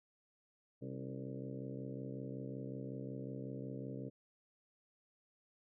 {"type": "harmonic tone with a mistuned harmonic", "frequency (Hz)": 65.41, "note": "C2", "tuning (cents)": 0, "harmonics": [2, 3, 4, 5, 6, 7, 8, 9], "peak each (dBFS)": [-46, -49, -48, -54, -54, -51, -55, -57], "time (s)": [0.81, 4.1], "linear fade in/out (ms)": 20, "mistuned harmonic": 4, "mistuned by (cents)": 74, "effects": []}